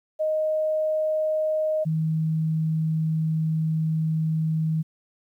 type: tone pair in turn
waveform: sine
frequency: 622.3 / 158.75 Hz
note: D#5 / D#3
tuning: 0 / +35 cents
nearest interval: 2 octaves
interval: 2365 cents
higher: first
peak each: -21 dBFS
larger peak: neither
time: 0.19-1.85 / 1.85-4.83 s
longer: second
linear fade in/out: 20 ms
effects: 10-bit